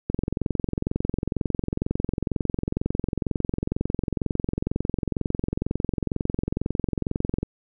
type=click train; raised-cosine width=3 ms; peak=-11 dBFS; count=163; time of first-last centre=0.1-7.43 s; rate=22.1 Hz; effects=none